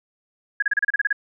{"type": "tone bursts", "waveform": "sine", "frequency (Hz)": 1661.2, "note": "G#6", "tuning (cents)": 0, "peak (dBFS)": -16, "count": 10, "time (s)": [0.6, 1.128], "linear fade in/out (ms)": 5, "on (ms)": 24, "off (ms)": 32, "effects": []}